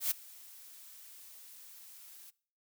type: noise with ADSR envelope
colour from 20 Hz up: blue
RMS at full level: -29 dBFS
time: 0-2.31 s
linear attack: 110 ms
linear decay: 11 ms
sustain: -24 dB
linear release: 18 ms
effects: noise-tail reverb RT60 0.5 s tail -22 dB re dry